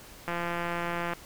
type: click train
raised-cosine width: 0.5 ms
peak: -17 dBFS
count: 148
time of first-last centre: 0.28-1.135 s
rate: 172 Hz
effects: pink hiss -49 dBFS RMS until 1.25 s